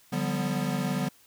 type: chord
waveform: square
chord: G dominant seventh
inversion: second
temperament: equal with one note detuned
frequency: 146.83 / 178.39 / 196 / 246.9 Hz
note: D3 / F3 / G3 / B3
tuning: 0 / +37 / 0 / 0 cents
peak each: -33 dBFS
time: 0.12-1.09 s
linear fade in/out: 10 ms
effects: white hiss -59 dBFS RMS until 1.26 s